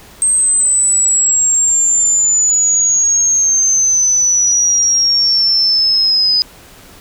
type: exponential sweep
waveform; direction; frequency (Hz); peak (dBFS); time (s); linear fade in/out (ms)
sine; down; 8372 to 4978; -9; 0.22-6.42; 0
effects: pink hiss -40 dBFS RMS until 7 s